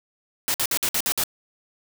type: noise bursts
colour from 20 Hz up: white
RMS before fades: -23 dBFS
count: 7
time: 0.48-1.237 s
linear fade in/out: 0 ms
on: 61 ms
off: 55 ms
effects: none